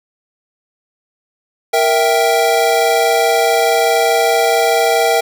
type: chord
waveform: square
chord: E diminished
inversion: second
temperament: equal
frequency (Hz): 466.2 / 659.3 / 784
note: Bb4 / E5 / G5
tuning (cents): 0 / 0 / 0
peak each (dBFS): -16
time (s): 1.73-5.21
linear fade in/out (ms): 10
effects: none